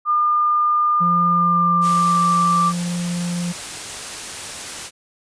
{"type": "tone with pitch glide", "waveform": "sine", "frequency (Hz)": [1207, 1174], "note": ["D6", "D6"], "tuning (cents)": [47, -1], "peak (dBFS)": -14, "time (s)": [0.05, 2.73], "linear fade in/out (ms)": 50, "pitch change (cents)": -48, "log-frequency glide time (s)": [1.28, 2.24]}
{"type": "tone with vibrato", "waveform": "triangle", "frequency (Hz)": 174.61, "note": "F3", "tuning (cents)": 0, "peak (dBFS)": -19, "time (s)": [1, 3.53], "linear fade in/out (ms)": 20, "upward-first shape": "square", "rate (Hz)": 20, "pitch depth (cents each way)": 12}
{"type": "noise", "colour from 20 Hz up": "white", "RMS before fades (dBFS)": -30, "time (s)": [1.81, 4.91], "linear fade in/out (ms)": 50}
{"effects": ["resampled to 22050 Hz"]}